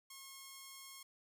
5% pulse tone, 1082 Hz, C#6, 42 cents flat, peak -39 dBFS, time 0.1-1.03 s, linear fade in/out 5 ms, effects none

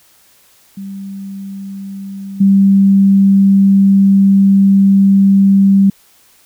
sine tone with level steps, 196 Hz, G3, in tune, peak -23 / -5 dBFS, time 0.77-5.9 s, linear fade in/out 5 ms, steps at 2.4 s, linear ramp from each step 10 ms, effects white hiss -49 dBFS RMS until 6.45 s

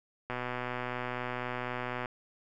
click train, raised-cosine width 0.5 ms, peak -20 dBFS, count 219, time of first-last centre 0.3-2.058 s, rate 124 Hz, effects none

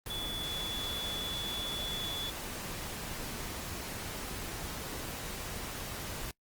sine tone in noise, 3435 Hz, A7, 42 cents flat, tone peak -36 dBFS, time 0.1-2.3 s, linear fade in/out 2 ms, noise pink, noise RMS -40 dBFS, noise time 0.06-6.31 s, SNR +1 dB, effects noise-tail reverb RT60 0.1 s tail -24 dB re dry + Opus 32 kbps

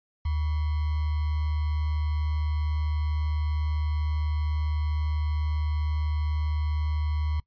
sine tone with sample-and-hold, 76.1 Hz, D#2, 38 cents flat, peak -24 dBFS, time 0.25-7.4 s, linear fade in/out 5 ms, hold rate 1050 Hz, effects noise-tail reverb RT60 0.1 s tail -22 dB re dry + resampled to 11025 Hz

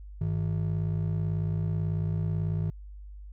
triangle ring-modulated tone, 128.9 Hz, C3, 26 cents flat, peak -21 dBFS, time 0.21-2.7 s, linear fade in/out 0 ms, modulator 29.1 Hz, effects added 50 Hz sine -41 dBFS peak until 3.32 s

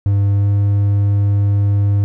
triangle tone with pitch glide, 100.2 to 101.07 Hz, G2 to G#2, +38 to -47 cents, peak -9 dBFS, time 0.06-2.04 s, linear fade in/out 0 ms, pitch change +15 cents, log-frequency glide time 0.34-0.47 s, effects none

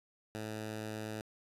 10% pulse tone, 108.4 Hz, A2, 25 cents flat, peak -31 dBFS, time 0.35-1.21 s, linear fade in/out 0 ms, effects resampled to 32000 Hz + 12-bit

